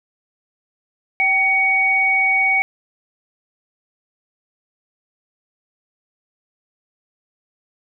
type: tone pair together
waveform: sine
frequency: 771.1 / 2241 Hz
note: G5 / C#7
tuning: -29 / +18 cents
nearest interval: octave + tritone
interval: 1847 cents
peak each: -22 / -14 dBFS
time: 1.2-2.62 s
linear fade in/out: 0 ms
effects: none